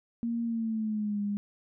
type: tone with pitch glide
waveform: sine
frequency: 233.1 to 204.1 Hz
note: A#3 to G#3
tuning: 0 to -30 cents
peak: -28 dBFS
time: 0.23-1.37 s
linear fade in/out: 0 ms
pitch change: -230 cents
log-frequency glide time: 0.44-1.21 s
effects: none